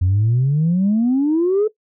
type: exponential sweep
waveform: sine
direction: up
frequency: 87.5 to 440 Hz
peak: -12 dBFS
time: 0.01-1.68 s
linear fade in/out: 10 ms
effects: noise-tail reverb RT60 0.1 s tail -18 dB re dry + tanh soft clip ceiling -10 dBFS